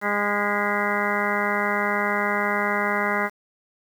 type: harmonic tone with a mistuned harmonic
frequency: 204.9 Hz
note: G#3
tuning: 23 cents flat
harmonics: 1 / 2 / 3 / 4 / 5 / 6 / 7 / 8 / 9 / 10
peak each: -30 / -30 / -30 / -30 / -30 / -30 / -30 / -30 / -30 / -30 dBFS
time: 0.01-3.3 s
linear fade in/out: 50 ms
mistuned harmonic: 9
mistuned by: +72 cents
effects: 8-bit